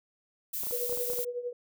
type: noise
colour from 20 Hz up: violet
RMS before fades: -34 dBFS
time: 0.53-1.25 s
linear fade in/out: 10 ms
type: clicks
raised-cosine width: 1 ms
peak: -30 dBFS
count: 9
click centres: 0.635 / 0.67 / 0.71 / 0.895 / 0.926 / 0.973 / 1.101 / 1.134 / 1.189 s
type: tone with tremolo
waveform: sine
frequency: 487.2 Hz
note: B4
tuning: 24 cents flat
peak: -29 dBFS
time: 0.72-1.53 s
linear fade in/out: 5 ms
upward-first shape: triangle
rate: 11 Hz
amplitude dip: 80%
effects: none